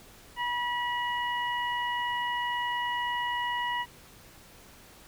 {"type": "harmonic tone", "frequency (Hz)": 969, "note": "B5", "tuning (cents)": -33, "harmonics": [1, 2, 3], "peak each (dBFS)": [-30, -33, -37], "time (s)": [0.36, 3.86], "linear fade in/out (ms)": 50, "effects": ["pink hiss -53 dBFS RMS until 5.07 s"]}